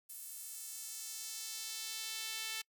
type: tone with high-pass filter sweep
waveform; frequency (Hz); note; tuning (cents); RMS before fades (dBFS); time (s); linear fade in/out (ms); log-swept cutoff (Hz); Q
sawtooth; 441.3; A4; +5; -44; 0.09-2.62; 10; 11000 to 2700; 1.1
effects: noise-tail reverb RT60 0.1 s tail -26 dB re dry